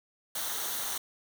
white noise with comb filter, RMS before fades -34 dBFS, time 0.35-0.98 s, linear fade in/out 5 ms, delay 0.4 ms, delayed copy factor -0.6, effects none

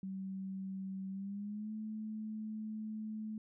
sine tone with pitch glide, 191.6 to 216.3 Hz, G3 to A3, -39 to -29 cents, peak -39 dBFS, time 0.03-3.38 s, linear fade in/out 2 ms, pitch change +210 cents, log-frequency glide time 1.1-1.72 s, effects none

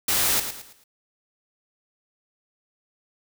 white noise with echo, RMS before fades -22 dBFS, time 0.08-0.4 s, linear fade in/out 5 ms, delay 110 ms, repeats 4, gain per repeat -9 dB, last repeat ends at 0.84 s, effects none

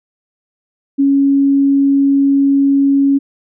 sine tone, 277.2 Hz, C#4, in tune, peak -8 dBFS, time 0.98-3.19 s, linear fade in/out 20 ms, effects none

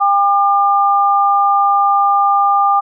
sine tone pair together, 800.9 / 1200 Hz, G5 / D6, +37 / +37 cents, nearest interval perfect fifth, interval 700 cents, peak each -12 dBFS, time 0-2.81 s, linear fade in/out 20 ms, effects none

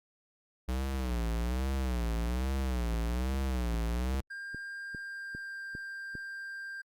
square tone with vibrato, 61.6 Hz, B1, 4 cents flat, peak -30 dBFS, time 0.68-4.21 s, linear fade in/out 10 ms, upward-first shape sine, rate 1.2 Hz, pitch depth 150 cents each way
click train, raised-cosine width 3 ms, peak -30 dBFS, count 9, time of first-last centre 2.94-6.153 s, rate 2.49 Hz
triangle tone with pitch glide, 1600 to 1588 Hz, G6 to G6, +35 to +22 cents, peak -37 dBFS, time 4.3-6.82 s, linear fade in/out 10 ms, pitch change -13 cents, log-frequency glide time 4.8-5.62 s
effects Opus 48 kbps

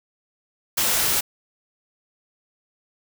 white noise, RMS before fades -21 dBFS, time 0.77-1.21 s, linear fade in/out 10 ms, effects none

